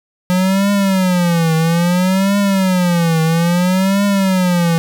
square tone with vibrato, 180 Hz, F#3, 47 cents flat, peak -12 dBFS, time 0.3-4.78 s, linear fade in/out 0 ms, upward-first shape triangle, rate 0.6 Hz, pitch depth 210 cents each way, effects none

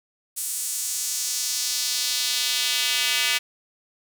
square tone with high-pass filter sweep, 134.5 Hz, C3, 48 cents sharp, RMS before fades -25 dBFS, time 0.36-3.39 s, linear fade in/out 20 ms, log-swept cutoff 9000 to 2500 Hz, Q 1.6, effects none

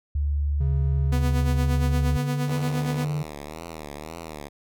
sine tone, 72.3 Hz, D2, 27 cents flat, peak -21 dBFS, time 0.15-2.17 s, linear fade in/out 5 ms
triangle tone with pitch glide, 136.5 to 148.85 Hz, C#3 to D3, -26 to +24 cents, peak -22 dBFS, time 0.6-3.23 s, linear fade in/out 10 ms, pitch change +150 cents, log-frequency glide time 1.47-2.79 s
sawtooth tone with tremolo, 246.9 Hz, B3, in tune, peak -22 dBFS, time 1.12-3.05 s, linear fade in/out 5 ms, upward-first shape sine, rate 8.6 Hz, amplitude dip 65%
5% pulse tone with vibrato, 77.78 Hz, D#2, in tune, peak -24 dBFS, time 2.47-4.49 s, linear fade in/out 20 ms, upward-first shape triangle, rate 1.9 Hz, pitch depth 160 cents each way
effects none

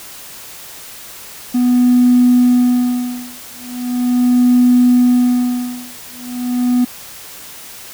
triangle tone with tremolo, 246.9 Hz, B3, in tune, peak -3 dBFS, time 1.54-6.85 s, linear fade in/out 10 ms, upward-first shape sine, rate 0.39 Hz, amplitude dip 100%, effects tanh soft clip ceiling -4 dBFS + white hiss -34 dBFS RMS until 7.93 s

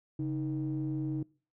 triangle ring-modulated tone, 87.1 Hz, F2, 4 cents flat, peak -25 dBFS, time 0.19-1.23 s, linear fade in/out 5 ms, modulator 225 Hz, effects noise-tail reverb RT60 0.4 s tail -25 dB re dry + tanh soft clip ceiling -23 dBFS

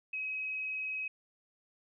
sine tone with vibrato, 2545 Hz, D#7, 39 cents sharp, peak -34 dBFS, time 0.13-1.08 s, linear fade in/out 5 ms, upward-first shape sine, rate 20 Hz, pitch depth 12 cents each way, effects none

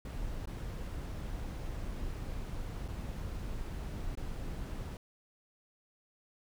brown noise with dropouts, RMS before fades -39 dBFS, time 0.05-4.97 s, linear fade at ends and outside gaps 2 ms, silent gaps 0.457-0.473 / 2.88-2.884 / 4.153-4.173 s, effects none

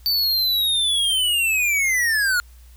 square linear sweep, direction down, 4583 to 1410 Hz, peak -18 dBFS, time 0.06-2.4 s, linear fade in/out 0 ms, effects added 60 Hz sine -43 dBFS peak until 2.76 s + white hiss -56 dBFS RMS until 2.76 s

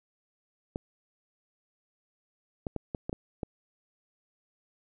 clicks, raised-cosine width 2 ms, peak -19 dBFS, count 7, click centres 0.759 / 2.668 / 2.763 / 2.948 / 3.095 / 3.129 / 3.432 s, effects none

